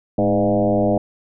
sine tone with frequency modulation, 411 Hz, G#4, 18 cents flat, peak -14 dBFS, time 0.18-0.98 s, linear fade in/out 5 ms, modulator 98.1 Hz, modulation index 2.9, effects none

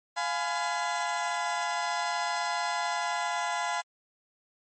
30% pulse chord, F diminished, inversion none, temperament just, 698.5 / 838.1 / 1005.8 Hz, F5 / Ab5 / Cb6, 0 / +16 / +31 cents, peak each -30 dBFS, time 0.16-3.82 s, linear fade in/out 20 ms, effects MP3 32 kbps

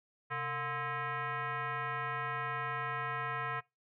sine tone with frequency modulation, 131.3 Hz, C3, 6 cents sharp, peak -34 dBFS, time 0.3-3.61 s, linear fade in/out 20 ms, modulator 586 Hz, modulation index 3.2, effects noise-tail reverb RT60 0.2 s tail -21 dB re dry

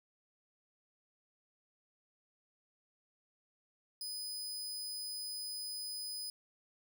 sawtooth tone, 5000 Hz, D#8, 8 cents sharp, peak -37 dBFS, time 4.01-6.3 s, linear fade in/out 2 ms, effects none

